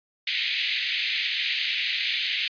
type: band-pass noise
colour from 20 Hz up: pink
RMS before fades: -27 dBFS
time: 0.27-2.48 s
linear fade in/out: 5 ms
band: 2000 to 4300 Hz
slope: 48 dB/octave
effects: resampled to 11025 Hz